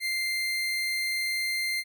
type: tone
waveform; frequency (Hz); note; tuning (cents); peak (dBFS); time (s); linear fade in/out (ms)
30% pulse; 2093; C7; 0; -24; 0-1.84; 50
effects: none